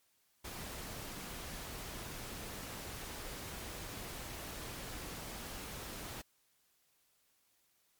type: noise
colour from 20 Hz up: pink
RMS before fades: -45 dBFS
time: 0.44-6.22 s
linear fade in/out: 10 ms
effects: white hiss -74 dBFS RMS until 7.99 s + MP3 96 kbps